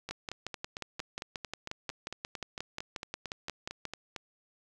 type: two click trains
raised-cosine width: 0.2 ms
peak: -21 / -19 dBFS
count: 19 / 22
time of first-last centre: 0.09-4.162 / 0.11-3.853 s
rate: 4.42 / 5.61 Hz
effects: none